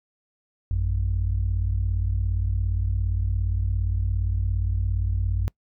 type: tone pair together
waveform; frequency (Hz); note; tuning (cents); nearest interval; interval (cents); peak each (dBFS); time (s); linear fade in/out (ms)
sine; 54.76 / 92.1; A1 / F#2; -8 / -7; major sixth; 901; -23; 0.71-5.48; 0
effects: noise-tail reverb RT60 0.1 s tail -26 dB re dry + tanh soft clip ceiling -15 dBFS